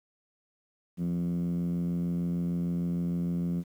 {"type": "tone with band-pass filter", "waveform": "10% pulse", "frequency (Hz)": 86.6, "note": "F2", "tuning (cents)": -14, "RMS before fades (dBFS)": -30, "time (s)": [0.97, 3.64], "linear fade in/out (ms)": 50, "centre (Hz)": 190, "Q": 7.8, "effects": ["10-bit"]}